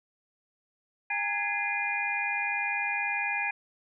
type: tone cluster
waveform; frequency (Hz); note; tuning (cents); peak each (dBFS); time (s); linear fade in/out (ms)
sine; 811 / 911 / 1668 / 2067 / 2429; G#5 / A#5 / G#6 / C7 / D#7; -41 / -40 / +7 / -22 / -42; -35 / -39 / -34 / -36 / -30; 1.1-3.51; 5
effects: none